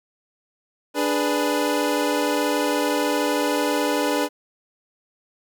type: chord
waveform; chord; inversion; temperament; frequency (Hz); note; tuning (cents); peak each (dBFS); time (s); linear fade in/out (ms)
25% pulse; G# diminished; second; equal; 293.7 / 415.3 / 493.9; D4 / G#4 / B4; 0 / 0 / 0; -19 / -23 / -21; 0.94-4.29; 50
effects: none